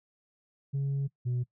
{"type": "tone pair in turn", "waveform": "sine", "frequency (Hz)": [138.59, 123.47], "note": ["C#3", "B2"], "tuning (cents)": [0, 0], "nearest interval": "major second", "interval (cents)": 200, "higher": "first", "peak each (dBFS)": -25, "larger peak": "neither", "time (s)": [[0.73, 1.08], [1.25, 1.44]], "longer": "first", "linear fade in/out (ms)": 20, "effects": ["noise-tail reverb RT60 0.1 s tail -21 dB re dry", "tanh soft clip ceiling -26 dBFS"]}